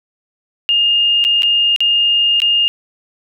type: tone with dropouts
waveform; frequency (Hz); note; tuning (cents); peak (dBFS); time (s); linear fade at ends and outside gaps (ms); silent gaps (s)
sine; 2829; F7; +22; -10; 0.69-2.68; 0; 1.241-1.249 / 1.422-1.432 / 1.762-1.805 / 2.402-2.419
effects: none